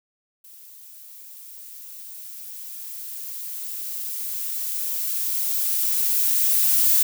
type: noise with level ramp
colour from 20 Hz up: violet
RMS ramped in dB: -46 to -17 dBFS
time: 0.44-7.03 s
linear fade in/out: 5 ms
effects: none